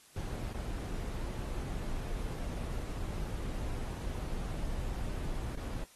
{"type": "noise with dropouts", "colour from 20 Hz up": "brown", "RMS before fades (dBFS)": -37, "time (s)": [0.16, 5.84], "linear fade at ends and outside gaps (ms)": 2, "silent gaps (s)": [[0.531, 0.544], [5.556, 5.573]], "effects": ["white hiss -60 dBFS RMS until 5.95 s", "AAC 32 kbps"]}